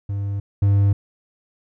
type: tone pair in turn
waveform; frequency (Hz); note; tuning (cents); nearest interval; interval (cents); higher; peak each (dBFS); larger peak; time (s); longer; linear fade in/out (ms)
triangle; 100 / 100; G2 / G2; +35 / +35; unison; 0; neither; -20 / -11; second; 0.09-0.4 / 0.62-0.93; neither; 5
effects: none